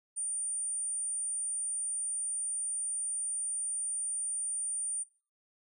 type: tone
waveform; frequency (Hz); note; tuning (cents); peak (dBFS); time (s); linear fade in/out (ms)
sine; 9060; C#9; +37; -32; 0.16-5.04; 20
effects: noise-tail reverb RT60 0.4 s tail -21 dB re dry